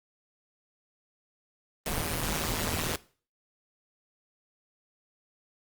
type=noise with amplitude modulation; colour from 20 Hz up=pink; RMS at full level=-27 dBFS; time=1.86-2.96 s; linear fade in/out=2 ms; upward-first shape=sine; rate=158 Hz; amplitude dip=90%; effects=noise-tail reverb RT60 0.4 s tail -19 dB re dry + Opus 32 kbps